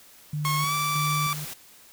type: tone with tremolo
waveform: sine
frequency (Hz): 150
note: D3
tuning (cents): +37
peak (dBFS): -26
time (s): 0.33-1.45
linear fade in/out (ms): 5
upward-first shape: square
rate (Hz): 1.6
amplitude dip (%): 55
type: noise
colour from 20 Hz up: white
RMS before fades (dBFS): -37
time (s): 0.44-1.54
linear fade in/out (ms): 10
type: tone with pitch glide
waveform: sawtooth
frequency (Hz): 1086 to 1163.9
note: C#6 to D6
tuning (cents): -36 to -16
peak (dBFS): -21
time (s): 0.45-1.33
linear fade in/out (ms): 0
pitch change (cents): +120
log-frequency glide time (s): 0.57-0.74
effects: white hiss -52 dBFS RMS until 1.92 s